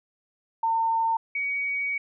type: tone pair in turn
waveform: sine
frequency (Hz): 906 / 2254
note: A#5 / C#7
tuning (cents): -50 / +28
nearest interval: octave + major third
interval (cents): 1578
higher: second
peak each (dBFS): -21 / -25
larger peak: first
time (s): 0.63-1.17 / 1.35-1.98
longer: second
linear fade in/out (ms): 5
effects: none